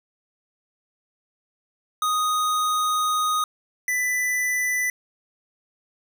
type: tone pair in turn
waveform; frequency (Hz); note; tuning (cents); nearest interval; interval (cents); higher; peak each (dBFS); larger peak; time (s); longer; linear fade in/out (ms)
square; 1244.5 / 1991; D#6 / B6; 0 / +14; minor sixth; 814; second; -21 / -22; first; 2.02-3.44 / 3.88-4.9; first; 2
effects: none